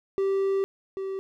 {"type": "tone pair in turn", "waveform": "triangle", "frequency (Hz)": [389.8, 386], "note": ["G4", "G4"], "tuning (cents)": [-10, -27], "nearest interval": "unison", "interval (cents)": 17, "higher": "first", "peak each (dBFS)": [-20, -27], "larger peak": "first", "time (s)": [[0.18, 0.64], [0.97, 1.19]], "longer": "first", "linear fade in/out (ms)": 0, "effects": []}